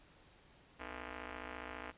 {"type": "ring-modulated tone", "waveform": "5% pulse", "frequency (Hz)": 187.3, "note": "F#3", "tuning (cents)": 21, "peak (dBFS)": -30, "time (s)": [0.79, 1.92], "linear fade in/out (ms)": 20, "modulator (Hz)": 121, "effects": ["pink hiss -64 dBFS RMS until 1.97 s", "resampled to 8000 Hz"]}